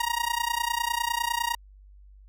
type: tone with amplitude modulation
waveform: sawtooth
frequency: 943 Hz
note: A#5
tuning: 20 cents sharp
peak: -18 dBFS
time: 0-1.55 s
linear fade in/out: 5 ms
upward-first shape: sine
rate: 29.9 Hz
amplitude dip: 90%
effects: added 49 Hz sine -48 dBFS peak until 2.28 s